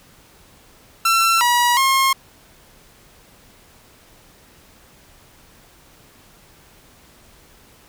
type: tone with pitch steps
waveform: sawtooth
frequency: 1347 / 965 / 1073 Hz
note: E6 / B5 / C6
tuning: +37 / -40 / +43 cents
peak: -10 dBFS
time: 1.05-2.13 s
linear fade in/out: 5 ms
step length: 360 ms
effects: pink hiss -50 dBFS RMS until 7.88 s